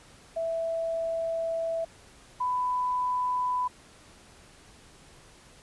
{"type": "tone pair in turn", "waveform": "sine", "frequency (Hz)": [659.3, 997.3], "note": ["E5", "B5"], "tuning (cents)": [0, 17], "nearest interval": "perfect fifth", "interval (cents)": 717, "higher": "second", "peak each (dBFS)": [-27, -25], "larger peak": "second", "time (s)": [[0.36, 1.85], [2.4, 3.68]], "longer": "first", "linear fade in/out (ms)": 10, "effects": ["pink hiss -54 dBFS RMS until 5.62 s", "resampled to 24000 Hz"]}